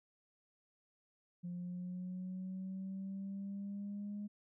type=linear sweep; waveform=sine; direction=up; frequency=175.4 to 206.8 Hz; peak=-39 dBFS; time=1.43-4.28 s; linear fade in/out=20 ms; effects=tanh soft clip ceiling -37 dBFS